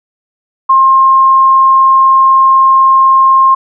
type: tone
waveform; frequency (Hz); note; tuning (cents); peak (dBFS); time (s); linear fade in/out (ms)
sine; 1064; C6; +29; -3; 0.69-3.55; 10
effects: none